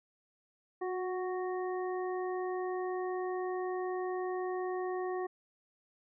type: harmonic tone with a mistuned harmonic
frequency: 370 Hz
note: F#4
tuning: in tune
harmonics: 1 / 2 / 3 / 5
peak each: -34 / -40 / -44 / -48 dBFS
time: 0.81-5.27 s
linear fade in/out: 10 ms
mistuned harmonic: 1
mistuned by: -22 cents
effects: none